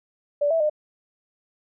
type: tone with pitch steps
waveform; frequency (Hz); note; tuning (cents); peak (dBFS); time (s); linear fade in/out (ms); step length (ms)
sine; 581 / 655 / 606; D5 / E5 / D#5; -19 / -11 / -46; -18; 0.41-0.698; 10; 96
effects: none